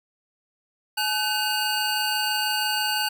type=tone cluster; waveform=square; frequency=849 / 1514 / 2837 / 4568 Hz; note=G#5 / F#6 / F7 / D8; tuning=+38 / +39 / +27 / -49 cents; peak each=-29 dBFS; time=0.97-3.09 s; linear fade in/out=10 ms; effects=none